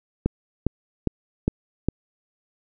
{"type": "click train", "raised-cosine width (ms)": 3, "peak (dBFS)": -7, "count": 5, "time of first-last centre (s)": [0.26, 1.886], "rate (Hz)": 2.46, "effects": []}